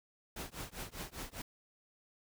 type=noise with tremolo; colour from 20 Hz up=pink; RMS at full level=-41 dBFS; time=0.36-1.42 s; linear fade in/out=5 ms; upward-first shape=triangle; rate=5 Hz; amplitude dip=100%; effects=none